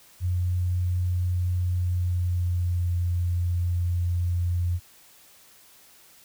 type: tone with pitch glide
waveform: sine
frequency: 89.6 to 87.71 Hz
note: F2 to F2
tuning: +45 to +8 cents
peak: -22 dBFS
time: 0.2-4.8 s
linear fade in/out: 50 ms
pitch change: -37 cents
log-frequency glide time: 1.78-2.91 s
effects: white hiss -54 dBFS RMS until 6.24 s